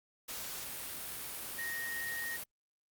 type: tone in noise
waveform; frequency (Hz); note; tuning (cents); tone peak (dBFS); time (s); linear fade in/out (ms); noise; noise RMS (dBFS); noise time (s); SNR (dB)
sine; 1864.7; A#6; 0; -37; 1.58-2.37; 10; white; -42; 0.28-2.44; +2
effects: Opus 48 kbps